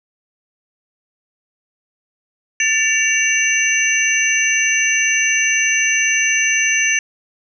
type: tone cluster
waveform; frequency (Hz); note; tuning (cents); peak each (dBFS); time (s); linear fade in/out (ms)
sine; 1769 / 2286 / 2767 / 6100; A6 / D7 / F7 / G8; +9 / -47 / -17 / -48; -19; 2.6-6.99; 2
effects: none